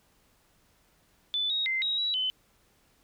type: tone with pitch steps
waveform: sine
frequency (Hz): 3497 / 3780 / 2078 / 3813 / 3902 / 3038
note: A7 / A#7 / C7 / A#7 / B7 / F#7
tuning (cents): -11 / +23 / -12 / +38 / -22 / +45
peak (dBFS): -26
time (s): 1.34-2.3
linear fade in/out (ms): 0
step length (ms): 160
effects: pink hiss -66 dBFS RMS until 3.03 s